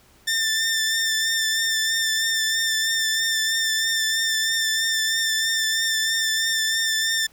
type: tone with vibrato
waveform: 15% pulse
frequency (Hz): 1786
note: A6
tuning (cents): +25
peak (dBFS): -14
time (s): 0.27-7.27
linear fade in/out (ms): 10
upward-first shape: triangle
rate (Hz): 3.1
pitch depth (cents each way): 27
effects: pink hiss -55 dBFS RMS until 7.32 s